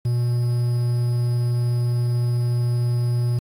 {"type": "tone with quantisation", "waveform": "triangle", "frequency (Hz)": 120.9, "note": "B2", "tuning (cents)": -36, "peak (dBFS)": -16, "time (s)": [0.05, 3.39], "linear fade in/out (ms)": 5, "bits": 7, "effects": ["AAC 48 kbps"]}